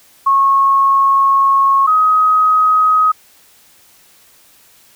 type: tone pair in turn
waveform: sine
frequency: 1094 / 1261.3 Hz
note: C#6 / D#6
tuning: -23 / +23 cents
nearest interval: major second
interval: 246 cents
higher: second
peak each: -8 dBFS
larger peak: neither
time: 0.26-1.87 / 1.87-3.12 s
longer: first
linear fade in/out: 10 ms
effects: white hiss -48 dBFS RMS until 4.95 s